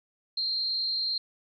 sine tone with amplitude modulation, 4186 Hz, C8, in tune, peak -24 dBFS, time 0.37-1.18 s, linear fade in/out 5 ms, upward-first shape sine, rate 250 Hz, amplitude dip 55%, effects none

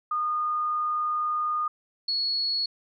sine tone pair in turn, 1224 / 4362 Hz, D#6 / C#8, -29 / -29 cents, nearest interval octave + minor seventh, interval 2200 cents, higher second, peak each -24 dBFS, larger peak neither, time 0.11-1.68 / 2.08-2.66 s, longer first, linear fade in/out 5 ms, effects none

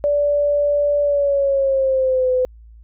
sine tone with pitch glide, 580 to 507.8 Hz, D5 to B4, -22 to +48 cents, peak -14 dBFS, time 0.04-2.45 s, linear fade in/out 0 ms, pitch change -230 cents, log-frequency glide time 1.02-2.31 s, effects added 56 Hz sine -40 dBFS peak until 2.83 s

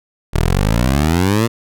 15% pulse exponential sweep, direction up, 37.17 to 119 Hz, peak -6 dBFS, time 0.33-1.48 s, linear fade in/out 20 ms, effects none

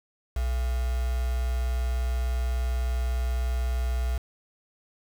sine tone with quantisation, 61.74 Hz, B1, in tune, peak -24 dBFS, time 0.36-4.18 s, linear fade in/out 5 ms, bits 6, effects none

